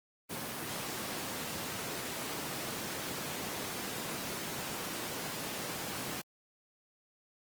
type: high-pass noise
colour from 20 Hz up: pink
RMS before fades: -39 dBFS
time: 0.29-6.22 s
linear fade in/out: 20 ms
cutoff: 140 Hz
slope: 12 dB/octave
effects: high-pass 80 Hz 12 dB/octave + Opus 24 kbps